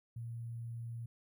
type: tone with sample-and-hold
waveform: sine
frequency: 116.54 Hz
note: A#2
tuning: in tune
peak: -40 dBFS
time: 0.16-1.06 s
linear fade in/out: 5 ms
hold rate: 11025 Hz
effects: none